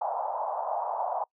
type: band-pass noise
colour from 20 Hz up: white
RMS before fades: -31 dBFS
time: 0.01-1.24 s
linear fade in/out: 5 ms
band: 630 to 930 Hz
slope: 48 dB/octave
effects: noise-tail reverb RT60 0.1 s tail -24 dB re dry